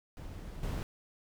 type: noise with level steps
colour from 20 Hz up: brown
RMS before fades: -44 / -35 dBFS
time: 0.17-0.83 s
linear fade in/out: 0 ms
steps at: 0.63 s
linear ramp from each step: 2 ms
effects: none